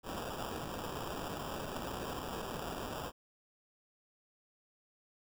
violet noise with sample-and-hold, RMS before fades -41 dBFS, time 0.03-3.12 s, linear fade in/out 50 ms, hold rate 2100 Hz, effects none

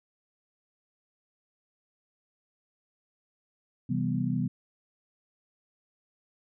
sine chord, C major seventh, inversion none, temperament equal, 130.81 / 164.81 / 196 / 246.9 Hz, C3 / E3 / G3 / B3, 0 / 0 / 0 / 0 cents, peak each -31 / -32 / -32 / -31 dBFS, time 3.89-4.48 s, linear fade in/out 10 ms, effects none

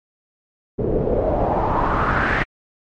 pink noise with low-pass filter sweep, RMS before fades -19 dBFS, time 0.78-2.44 s, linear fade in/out 20 ms, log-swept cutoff 380 to 1900 Hz, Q 3.7, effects MP3 48 kbps

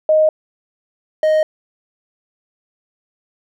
sine / triangle tone pair in turn, 622.3 / 622.3 Hz, D#5 / D#5, 0 / 0 cents, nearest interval unison, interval 0 cents, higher neither, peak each -9 dBFS, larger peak neither, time 0.09-0.29 / 1.23-1.43 s, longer neither, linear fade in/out 2 ms, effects none

